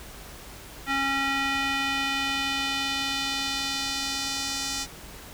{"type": "tone with band-pass filter sweep", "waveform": "square", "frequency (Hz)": 273.4, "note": "C#4", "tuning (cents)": -24, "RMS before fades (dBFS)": -28, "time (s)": [0.86, 4.87], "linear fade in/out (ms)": 50, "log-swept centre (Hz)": [1900, 5800], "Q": 1.4, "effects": ["added 50 Hz sine -50 dBFS peak until 5.33 s", "pink hiss -44 dBFS RMS until 5.33 s"]}